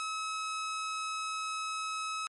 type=tone; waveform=sawtooth; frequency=1286 Hz; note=E6; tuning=43 cents flat; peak=-30 dBFS; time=0-2.27 s; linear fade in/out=0 ms; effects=MP3 48 kbps